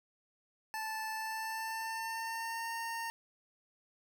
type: tone with pitch glide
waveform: 25% pulse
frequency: 877 to 917.4 Hz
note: A5 to A#5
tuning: -6 to -28 cents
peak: -33 dBFS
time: 0.74-3.1 s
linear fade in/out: 0 ms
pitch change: +78 cents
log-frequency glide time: 1.12-2.72 s
effects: none